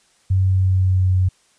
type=tone with pitch glide; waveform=sine; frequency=94.6 to 92.6 Hz; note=F#2 to F#2; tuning=+39 to +2 cents; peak=-13 dBFS; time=0.3-1.29 s; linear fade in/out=10 ms; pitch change=-37 cents; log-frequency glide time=0.44-1.15 s; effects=white hiss -58 dBFS RMS until 1.58 s + resampled to 22050 Hz